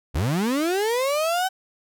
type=linear sweep; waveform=35% pulse; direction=up; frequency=58.27 to 769 Hz; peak=-19 dBFS; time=0.14-1.49 s; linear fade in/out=20 ms; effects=none